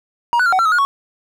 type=tone with pitch steps; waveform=triangle; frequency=949 / 1483 / 1384 / 751 / 1351 / 1274 / 1433 / 1111 Hz; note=A#5 / F#6 / F6 / F#5 / E6 / D#6 / F6 / C#6; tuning=+31 / +4 / -16 / +26 / +42 / +41 / +44 / +4 cents; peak=-10 dBFS; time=0.33-0.85 s; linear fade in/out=0 ms; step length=65 ms; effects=none